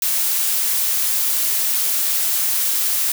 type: noise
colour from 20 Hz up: blue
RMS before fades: -19 dBFS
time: 0.02-3.12 s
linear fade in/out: 2 ms
effects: none